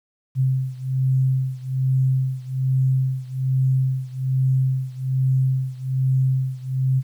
sine beating tone pair, 130.81 / 132.01 Hz, C3 / C3, 0 / +16 cents, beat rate 1.2 Hz, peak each -20 / -22 dBFS, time 0.35-7.03 s, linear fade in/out 50 ms, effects 9-bit

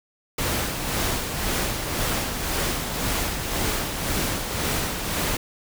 pink noise with tremolo, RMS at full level -24 dBFS, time 0.38-5.37 s, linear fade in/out 5 ms, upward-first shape sine, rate 1.9 Hz, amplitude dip 45%, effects none

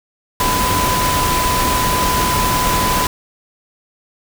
sine tone in noise, 1001 Hz, B5, 23 cents sharp, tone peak -17 dBFS, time 0.4-3.07 s, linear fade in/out 2 ms, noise pink, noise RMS -18 dBFS, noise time 0.4-3.07 s, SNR -2 dB, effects none

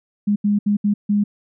sine tone bursts at uneven times, 205.7 Hz, G#3, 16 cents flat, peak -14 dBFS, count 5, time 0.27-0.36 / 0.44-0.59 / 0.66-0.77 / 0.84-0.94 / 1.09-1.24 s, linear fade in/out 10 ms, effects none

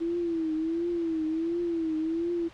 sine tone with vibrato, 329.6 Hz, E4, in tune, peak -26 dBFS, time 0-2.49 s, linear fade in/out 20 ms, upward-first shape triangle, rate 1.4 Hz, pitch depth 100 cents each way, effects pink hiss -51 dBFS RMS until 2.53 s + low-pass 4000 Hz 12 dB/octave

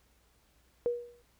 sine tone with exponential decay, 480.1 Hz, B4, 49 cents flat, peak -24 dBFS, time 0.86-1.22 s, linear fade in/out 0 ms, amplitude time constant 78 ms, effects added 60 Hz sine -69 dBFS peak until 1.39 s + pink hiss -69 dBFS RMS until 1.39 s

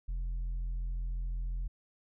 triangle tone with tanh clipping, 42.83 Hz, F1, 33 cents flat, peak -33 dBFS, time 0.08-1.68 s, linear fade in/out 10 ms, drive 8 dB, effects none

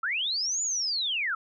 sine linear two-way sweep, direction up then down, 1264 to 7040 to 1264 Hz, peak -26 dBFS, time 0.03-1.35 s, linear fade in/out 5 ms, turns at 0.62 s, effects none

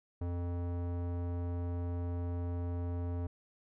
square tone with low-pass filter, 87.31 Hz, F2, in tune, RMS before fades -36 dBFS, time 0.21-3.27 s, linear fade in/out 5 ms, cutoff 760 Hz, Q 0.74, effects none

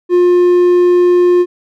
triangle tone, 355.2 Hz, F4, 29 cents sharp, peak -4 dBFS, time 0.09-1.46 s, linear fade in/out 50 ms, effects none

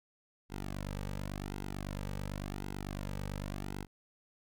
sawtooth tone with flanger, 49 Hz, G1, in tune, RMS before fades -40 dBFS, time 0.49-3.87 s, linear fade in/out 50 ms, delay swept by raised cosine 1.7 to 2.9 ms, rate 0.91 Hz, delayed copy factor -0.8, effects none

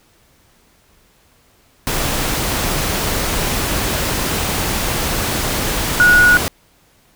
sine tone in noise, 1456 Hz, F#6, 28 cents flat, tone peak -7 dBFS, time 6-6.37 s, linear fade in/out 0 ms, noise pink, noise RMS -19 dBFS, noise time 1.87-6.48 s, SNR +9 dB, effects pink hiss -54 dBFS RMS until 7.15 s

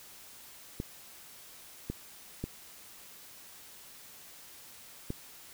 clicks, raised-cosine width 3 ms, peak -21 dBFS, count 4, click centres 0.801 / 1.9 / 2.44 / 5.104 s, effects white hiss -52 dBFS RMS until 5.53 s

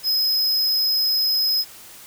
square tone, 5090 Hz, D#8, 39 cents sharp, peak -18 dBFS, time 0.03-1.65 s, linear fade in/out 50 ms, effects white hiss -43 dBFS RMS until 2.06 s

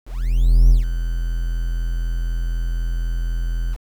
triangle tone with ADSR envelope, 42 Hz, E1, 33 cents sharp, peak -5 dBFS, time 0.05-3.77 s, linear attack 650 ms, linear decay 140 ms, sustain -12 dB, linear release 40 ms, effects 7-bit

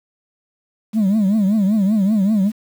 sine tone with vibrato, 204.8 Hz, G#3, 24 cents flat, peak -10 dBFS, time 0.93-2.52 s, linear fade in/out 50 ms, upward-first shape triangle, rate 5.2 Hz, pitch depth 180 cents each way, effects tanh soft clip ceiling -12 dBFS + 7-bit

